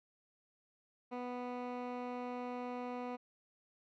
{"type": "tone", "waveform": "15% pulse", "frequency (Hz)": 246.9, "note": "B3", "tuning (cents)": 0, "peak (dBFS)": -33, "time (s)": [1.11, 3.17], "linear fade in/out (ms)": 20, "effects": ["low-pass 2000 Hz 12 dB/octave"]}